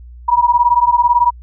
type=beating tone pair; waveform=sine; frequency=954 / 972 Hz; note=A#5 / B5; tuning=+40 / -28 cents; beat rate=18 Hz; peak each=-12 dBFS; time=0.28-1.31 s; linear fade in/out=10 ms; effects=added 60 Hz sine -33 dBFS peak until 1.42 s